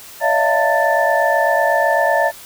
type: tone cluster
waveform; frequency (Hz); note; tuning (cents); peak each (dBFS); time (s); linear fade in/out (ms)
sine; 572 / 642 / 690 / 901 / 1763; D5 / E5 / F5 / A5 / A6; -46 / -46 / -21 / +41 / +3; -19; 0.2-2.32; 50
effects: white hiss -38 dBFS RMS until 2.45 s